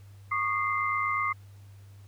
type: tone cluster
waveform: sine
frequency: 1111 / 1219 / 2083 Hz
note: C#6 / D#6 / C7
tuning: +4 / -36 / -8 cents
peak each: -30 dBFS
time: 0.31-1.33 s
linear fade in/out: 10 ms
effects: added 99 Hz sine -47 dBFS peak until 2.07 s + pink hiss -63 dBFS RMS until 2.07 s